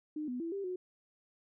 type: tone with pitch steps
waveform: sine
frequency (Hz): 304.3 / 248.2 / 333 / 395.6 / 365.1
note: D#4 / B3 / E4 / G4 / F#4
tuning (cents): -38 / +9 / +18 / +16 / -23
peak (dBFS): -35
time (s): 0.16-0.76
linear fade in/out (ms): 5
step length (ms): 120
effects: none